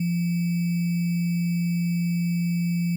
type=tone with sample-and-hold; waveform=sine; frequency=172.4 Hz; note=F3; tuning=22 cents flat; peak=-21 dBFS; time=0-2.96 s; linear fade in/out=5 ms; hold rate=2450 Hz; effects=none